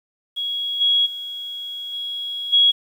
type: tone with level steps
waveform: sine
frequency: 3322 Hz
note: G#7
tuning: in tune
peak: -22 / -14 / -28 / -25 / -11 dBFS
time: 0.36-2.72 s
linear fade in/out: 20 ms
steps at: 0.8 / 1.05 / 1.92 / 2.52 s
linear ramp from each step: 20 ms
effects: 8-bit